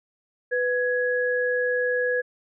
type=tone pair together; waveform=sine; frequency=496.3 / 1670.9 Hz; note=B4 / G#6; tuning=+8 / +10 cents; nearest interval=octave + major sixth; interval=2102 cents; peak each=-23 / -25 dBFS; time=0.51-2.22 s; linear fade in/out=20 ms; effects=none

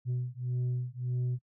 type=beating tone pair; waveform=sine; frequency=123.6 / 125.3 Hz; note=B2 / B2; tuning=+2 / +25 cents; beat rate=1.7 Hz; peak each=-31 dBFS; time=0.05-1.39 s; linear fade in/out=50 ms; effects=noise-tail reverb RT60 0.1 s tail -23 dB re dry + tanh soft clip ceiling -27 dBFS

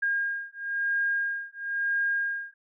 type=beating tone pair; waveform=sine; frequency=1618 / 1619 Hz; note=G#6 / G#6; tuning=-46 / -45 cents; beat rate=1 Hz; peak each=-29 dBFS; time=0.02-2.54 s; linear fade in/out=10 ms; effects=none

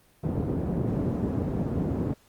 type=band-pass noise; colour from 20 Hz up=pink; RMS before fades=-28 dBFS; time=0.23-2.14 s; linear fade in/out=10 ms; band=100 to 350 Hz; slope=12 dB/octave; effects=pink hiss -61 dBFS RMS until 2.28 s + Opus 32 kbps

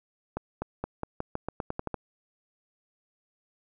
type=accelerating click train; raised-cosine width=1 ms; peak=-17 dBFS; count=12; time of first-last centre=0.37-1.943 s; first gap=250 ms; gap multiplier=0.88; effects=none

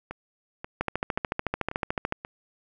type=two click trains; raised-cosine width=0.5 ms; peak=-11 / -20 dBFS; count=19 / 5; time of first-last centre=0.81-2.124 / 0.11-2.249 s; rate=13.7 / 1.87 Hz; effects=none

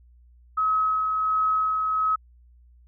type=tone with tremolo; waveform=sine; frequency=1279 Hz; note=D#6; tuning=47 cents sharp; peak=-19 dBFS; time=0.57-2.16 s; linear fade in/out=10 ms; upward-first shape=sine; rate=1.4 Hz; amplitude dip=30%; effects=added 60 Hz sine -51 dBFS peak until 2.87 s

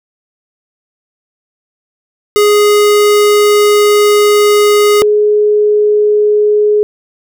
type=tone pair in turn; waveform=square / sine; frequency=415.3 / 419.6 Hz; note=G#4 / G#4; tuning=0 / +18 cents; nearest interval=unison; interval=18 cents; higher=second; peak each=-6 dBFS; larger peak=neither; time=2.36-5.02 / 5.02-6.83 s; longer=first; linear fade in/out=0 ms; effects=none

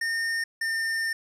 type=tone pair in turn; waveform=square; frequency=1826 / 1809.2 Hz; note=A#6 / A6; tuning=-36 / +48 cents; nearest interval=unison; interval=16 cents; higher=first; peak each=-26 dBFS; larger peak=neither; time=0.01-0.44 / 0.61-1.13 s; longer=second; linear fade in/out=5 ms; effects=low-pass 10000 Hz 12 dB/octave + 10-bit

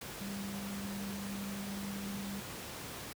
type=tone in noise; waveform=sine; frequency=198.9 Hz; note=G3; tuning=25 cents sharp; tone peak=-39 dBFS; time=0.21-2.4 s; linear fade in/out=5 ms; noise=pink; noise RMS=-44 dBFS; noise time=0.01-3.13 s; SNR=+2 dB; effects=high-pass 80 Hz 12 dB/octave

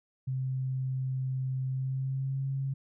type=tone with pitch glide; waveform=sine; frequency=130.81 to 135.58 Hz; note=C3 to C#3; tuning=0 to -38 cents; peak=-29 dBFS; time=0.27-2.74 s; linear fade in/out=10 ms; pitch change=+62 cents; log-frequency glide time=1.67-2.46 s; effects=none

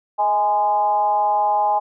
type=tone with frequency modulation; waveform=sine; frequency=830.6 Hz; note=G#5; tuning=in tune; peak=-15 dBFS; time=0.18-1.8 s; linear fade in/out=20 ms; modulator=199 Hz; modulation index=0.65; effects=none

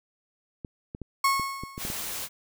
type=clicks; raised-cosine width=3 ms; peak=-23 dBFS; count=8; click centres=0.648 / 0.949 / 1.017 / 1.397 / 1.636 / 1.779 / 1.851 / 1.901 s
type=tone with exponential decay; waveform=35% pulse; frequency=1095 Hz; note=C#6; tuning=22 cents flat; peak=-17 dBFS; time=1.24-2.03 s; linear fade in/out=5 ms; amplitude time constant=170 ms
type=noise; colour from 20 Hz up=white; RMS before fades=-34 dBFS; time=1.77-2.29 s; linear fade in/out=50 ms
effects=none

